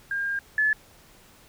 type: tone pair in turn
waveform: sine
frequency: 1609 / 1724.2 Hz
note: G6 / A6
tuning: +45 / -36 cents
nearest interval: minor second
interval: 119 cents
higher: second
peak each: -25 / -19 dBFS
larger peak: second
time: 0.11-0.39 / 0.58-0.73 s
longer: first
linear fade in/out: 2 ms
effects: pink hiss -54 dBFS RMS until 1.48 s